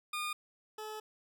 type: tone pair in turn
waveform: 20% pulse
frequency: 1218 / 430.6 Hz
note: D#6 / A4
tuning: -37 / -37 cents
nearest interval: octave + tritone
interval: 1800 cents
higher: first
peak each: -30 / -36 dBFS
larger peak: first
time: 0.13-0.33 / 0.78-1 s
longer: second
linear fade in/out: 5 ms
effects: none